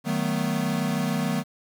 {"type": "chord", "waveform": "square", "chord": "B dominant seventh", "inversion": "first", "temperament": "equal with one note detuned", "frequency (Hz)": [155.56, 188.01, 220, 246.9], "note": ["D#3", "F#3", "A3", "B3"], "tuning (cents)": [0, 28, 0, 0], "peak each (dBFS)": -30, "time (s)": [0.04, 1.44], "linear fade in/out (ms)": 50, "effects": ["9-bit"]}